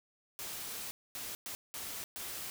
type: noise bursts at uneven times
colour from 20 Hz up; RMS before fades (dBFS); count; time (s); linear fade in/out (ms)
white; -42; 5; 0.39-0.91 / 1.15-1.35 / 1.46-1.55 / 1.74-2.04 / 2.16-2.5; 0
effects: none